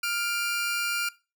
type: tone pair together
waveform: sawtooth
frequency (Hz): 1400 / 2376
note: F6 / D7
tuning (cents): +4 / +20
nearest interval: major sixth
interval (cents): 916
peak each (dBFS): -25 / -27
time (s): 0.03-1.09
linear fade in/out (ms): 5
effects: noise-tail reverb RT60 0.3 s tail -20 dB re dry